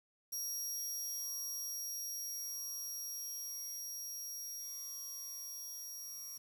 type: tone with level ramp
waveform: 25% pulse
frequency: 5650 Hz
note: F8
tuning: 19 cents sharp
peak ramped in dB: -33 to -40 dBFS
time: 0.32-6.38 s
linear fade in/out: 10 ms
effects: 10-bit